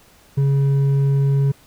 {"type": "tone with hard clipping", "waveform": "sine", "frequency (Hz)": 138.59, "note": "C#3", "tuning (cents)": 0, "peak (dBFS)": -15, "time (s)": [0.37, 1.52], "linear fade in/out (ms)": 10, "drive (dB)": 4, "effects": ["pink hiss -51 dBFS RMS until 1.66 s"]}